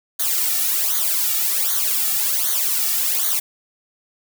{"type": "noise with flanger", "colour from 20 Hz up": "blue", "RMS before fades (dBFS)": -20, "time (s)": [0.19, 3.4], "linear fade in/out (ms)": 10, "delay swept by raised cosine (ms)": [0.38, 1.98], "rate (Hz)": 1.3, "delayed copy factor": -1, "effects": []}